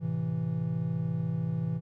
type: chord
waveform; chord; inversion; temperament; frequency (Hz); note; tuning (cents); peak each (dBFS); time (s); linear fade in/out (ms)
triangle; A minor; none; equal; 110 / 130.81 / 164.81; A2 / C3 / E3; 0 / 0 / 0; -34 / -32 / -28; 0-1.81; 50
effects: none